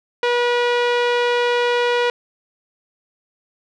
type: tone with low-pass filter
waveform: sawtooth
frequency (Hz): 483.7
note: B4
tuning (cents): -36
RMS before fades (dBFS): -18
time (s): 0.23-2.1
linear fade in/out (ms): 2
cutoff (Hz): 3200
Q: 1.2
effects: none